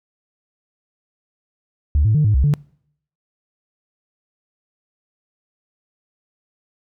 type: tone with pitch steps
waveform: sine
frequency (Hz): 73.1 / 108.4 / 151 / 105.7 / 65.8 / 146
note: D2 / A2 / D3 / G#2 / C2 / D3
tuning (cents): -7 / -25 / +48 / +31 / +10 / -10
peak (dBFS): -11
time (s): 1.95-2.538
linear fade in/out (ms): 0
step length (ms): 98
effects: noise-tail reverb RT60 0.7 s tail -26 dB re dry + tanh soft clip ceiling -8 dBFS